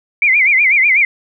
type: tone with vibrato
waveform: sine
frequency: 2217 Hz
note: C#7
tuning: in tune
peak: -8 dBFS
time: 0.22-1.05 s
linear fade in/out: 2 ms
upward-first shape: sine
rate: 8.1 Hz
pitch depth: 160 cents each way
effects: none